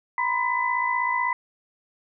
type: tone cluster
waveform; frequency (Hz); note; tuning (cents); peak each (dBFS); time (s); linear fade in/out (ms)
sine; 962 / 1018 / 2002; B5 / C6 / B6; -46 / -48 / +23; -26; 0.18-1.33; 2
effects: none